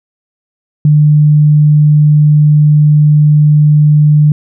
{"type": "tone", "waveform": "sine", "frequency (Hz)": 150, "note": "D3", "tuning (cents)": 37, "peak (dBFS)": -3, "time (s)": [0.85, 4.32], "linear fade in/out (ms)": 2, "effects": []}